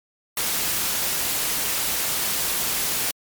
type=noise; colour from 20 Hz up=white; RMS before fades=-24 dBFS; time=0.37-3.11 s; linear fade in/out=2 ms; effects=MP3 96 kbps